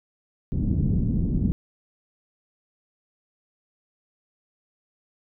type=low-pass noise; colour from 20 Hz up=white; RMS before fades=-23 dBFS; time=0.52-1.52 s; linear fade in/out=0 ms; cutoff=220 Hz; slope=24 dB/octave; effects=none